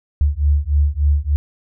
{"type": "beating tone pair", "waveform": "sine", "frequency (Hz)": [71.2, 74.6], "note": ["C#2", "D2"], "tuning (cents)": [47, 28], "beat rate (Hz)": 3.4, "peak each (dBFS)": -16, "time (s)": [0.21, 1.36], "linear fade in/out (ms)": 0, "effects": []}